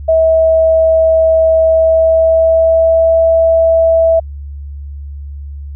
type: tone with pitch glide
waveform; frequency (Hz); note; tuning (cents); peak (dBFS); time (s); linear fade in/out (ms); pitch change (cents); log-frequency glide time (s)
sine; 646 to 655.8; E5 to E5; -35 to -9; -6; 0.08-4.2; 10; +26; 1.63-3.17
effects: added 71 Hz sine -23 dBFS peak until 5.75 s